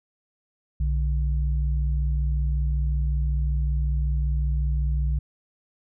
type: tone pair together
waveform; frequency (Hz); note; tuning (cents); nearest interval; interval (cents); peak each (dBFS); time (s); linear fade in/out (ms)
sine; 61.7 / 147.05; B1 / D3; -1 / +3; octave + minor third; 1504; -21 / -30; 0.8-5.19; 5
effects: none